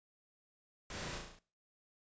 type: noise with echo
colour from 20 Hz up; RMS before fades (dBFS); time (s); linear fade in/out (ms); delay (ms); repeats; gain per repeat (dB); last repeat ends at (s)
pink; -45; 0.9-1.18; 2; 35; 6; -3; 1.39
effects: noise-tail reverb RT60 0.4 s tail -20 dB re dry + resampled to 16000 Hz